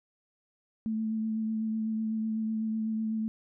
sine tone with vibrato, 220 Hz, A3, in tune, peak -28 dBFS, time 0.86-3.28 s, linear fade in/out 0 ms, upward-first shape triangle, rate 8 Hz, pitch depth 21 cents each way, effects none

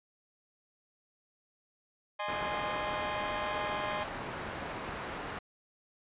sawtooth chord, Ab major, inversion second, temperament equal with one note detuned, 610.9 / 830.6 / 1046.5 Hz, Eb5 / Ab5 / C6, -32 / 0 / 0 cents, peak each -34 dBFS, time 2.19-4.04 s, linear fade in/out 10 ms
white low-pass noise, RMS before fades -40 dBFS, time 2.28-5.39 s, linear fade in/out 5 ms, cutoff 1400 Hz, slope 12 dB/octave
effects resampled to 8000 Hz

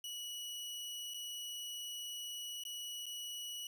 sawtooth tone with dropouts, 2932 Hz, F#7, 16 cents flat, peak -39 dBFS, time 0.04-3.67 s, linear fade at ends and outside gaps 2 ms, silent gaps 1.138-1.143 / 2.637-2.651 / 3.058-3.064 s, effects none

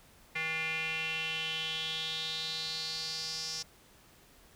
square tone with band-pass filter sweep, 160 Hz, D#3, 49 cents sharp, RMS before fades -36 dBFS, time 0.35-3.63 s, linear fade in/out 10 ms, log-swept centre 2200 to 5400 Hz, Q 5.6, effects pink hiss -60 dBFS RMS until 4.55 s

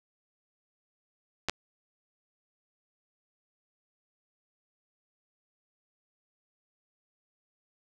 clicks, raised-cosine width 0.2 ms, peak -11 dBFS, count 2, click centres 1.486 / 1.496 s, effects none

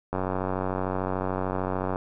click train, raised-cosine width 1 ms, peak -14 dBFS, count 172, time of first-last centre 0.13-1.959 s, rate 93.5 Hz, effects none

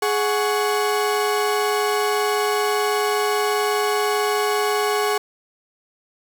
35% pulse tone cluster, 418.7 / 739 / 1114 Hz, G#4 / F#5 / C#6, +14 / -2 / +8 cents, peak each -19 / -24 / -23 dBFS, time 0.02-5.18 s, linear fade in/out 5 ms, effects none

